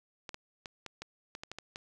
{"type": "clicks", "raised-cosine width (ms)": 0.2, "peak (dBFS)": -24, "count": 10, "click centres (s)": [0.292, 0.344, 0.658, 0.863, 1.02, 1.351, 1.435, 1.516, 1.586, 1.759], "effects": []}